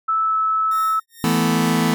sine tone with pitch glide, 1312 to 1303.7 Hz, E6 to E6, -9 to -20 cents, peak -16 dBFS, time 0.08-1 s, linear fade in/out 10 ms, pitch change -11 cents, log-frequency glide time 0.23-0.36 s
5% pulse tone with tremolo, 1841 Hz, A#6, 22 cents flat, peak -23 dBFS, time 0.71-1.7 s, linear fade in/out 5 ms, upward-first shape sine, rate 2.1 Hz, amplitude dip 100%
sawtooth chord, E suspended fourth, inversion none, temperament just, 164.81 / 219.8 / 247.2 Hz, E3 / A3 / B3, 0 / -2 / +2 cents, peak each -16 dBFS, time 1.24-1.94 s, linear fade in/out 0 ms
effects none

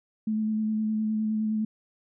sine tone with vibrato, 216.6 Hz, A3, 27 cents flat, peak -24 dBFS, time 0.27-1.65 s, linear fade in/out 5 ms, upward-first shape square, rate 9.7 Hz, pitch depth 13 cents each way, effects none

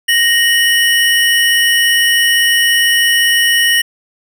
square tone pair together, 1864.7 / 2960 Hz, A#6 / F#7, 0 / 0 cents, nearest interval minor sixth, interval 800 cents, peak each -12 / -13 dBFS, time 0.08-3.82 s, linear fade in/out 10 ms, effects none

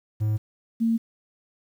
triangle / sine tone pair in turn, 107.5 / 227.8 Hz, A2 / A#3, -40 / -40 cents, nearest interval octave + minor second, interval 1300 cents, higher second, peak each -19 / -19 dBFS, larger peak neither, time 0.2-0.38 / 0.8-0.98 s, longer neither, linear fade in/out 20 ms, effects 9-bit

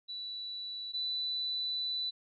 sine tone pair in turn, 3951 / 3981 Hz, B7 / B7, 0 / +13 cents, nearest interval unison, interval 13 cents, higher second, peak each -38 / -32 dBFS, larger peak second, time 0.08-0.93 / 0.93-2.11 s, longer second, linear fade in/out 20 ms, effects none

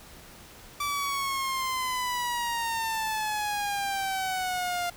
sawtooth exponential sweep, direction down, 1164 to 698.5 Hz, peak -24 dBFS, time 0.8-4.9 s, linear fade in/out 5 ms, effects pink hiss -49 dBFS RMS until 4.96 s

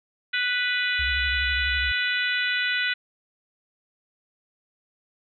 harmonic tone, 493.9 Hz, B4, in tune, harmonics 3 / 4 / 5 / 6 / 7 / 8, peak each -26 / -28 / -30 / -32 / -33 / -34 dBFS, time 0.33-2.94 s, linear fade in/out 10 ms
sine tone with vibrato, 67.4 Hz, C#2, 48 cents flat, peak -29 dBFS, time 0.99-1.92 s, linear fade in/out 5 ms, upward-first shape sine, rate 12 Hz, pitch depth 140 cents each way
effects none

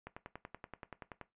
click train, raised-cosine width 0.5 ms, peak -29 dBFS, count 13, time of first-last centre 0.07-1.213 s, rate 10.5 Hz, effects noise-tail reverb RT60 0.2 s tail -17 dB re dry + resampled to 8000 Hz

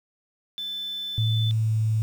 sine tone, 3520 Hz, A7, in tune, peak -29 dBFS, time 0.58-1.51 s, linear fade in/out 0 ms
sine tone with pitch glide, 110.7 to 109.75 Hz, A2 to A2, +11 to -4 cents, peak -20 dBFS, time 1.18-2.02 s, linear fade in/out 0 ms, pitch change -15 cents, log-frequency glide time 1.57-1.76 s
effects 8-bit

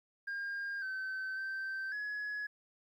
sine tone with pitch steps, 1611 / 1536 / 1556 / 1686 Hz, G6 / G6 / G6 / G#6, +47 / -36 / -13 / +26 cents, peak -34 dBFS, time 0.27-2.47 s, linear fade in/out 10 ms, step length 550 ms, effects tanh soft clip ceiling -35 dBFS + 12-bit

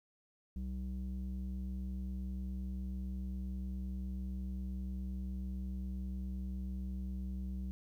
square tone with low-pass filter, 63.6 Hz, C2, 48 cents flat, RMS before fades -40 dBFS, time 0.56-7.71 s, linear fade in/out 0 ms, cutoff 190 Hz, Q 2, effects 12-bit

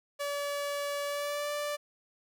sawtooth tone with pitch glide, 573 to 586.7 Hz, D5 to D5, -43 to -2 cents, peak -28 dBFS, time 0.19-1.77 s, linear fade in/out 20 ms, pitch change +41 cents, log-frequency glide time 1.05-1.51 s, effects none

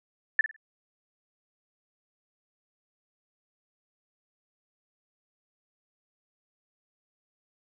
sine tone with echo, 1760 Hz, A6, in tune, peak -16 dBFS, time 0.39-0.41 s, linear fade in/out 2 ms, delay 51 ms, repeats 3, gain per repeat -12 dB, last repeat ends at 0.563 s, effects none

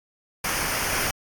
pink noise with comb filter, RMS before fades -26 dBFS, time 0.44-1.11 s, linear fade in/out 5 ms, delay 0.26 ms, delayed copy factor -0.6, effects AAC 64 kbps

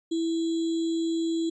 sine tone with sample-and-hold, 329.4 Hz, E4, 1 cent flat, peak -24 dBFS, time 0.11-1.5 s, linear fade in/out 10 ms, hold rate 3675 Hz, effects resampled to 22050 Hz

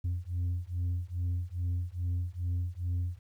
sine beating tone pair, 87.31 / 89.71 Hz, F2 / F2, 0 / +47 cents, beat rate 2.4 Hz, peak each -31 dBFS, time 0.04-3.19 s, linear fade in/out 10 ms, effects tanh soft clip ceiling -27 dBFS + 11-bit

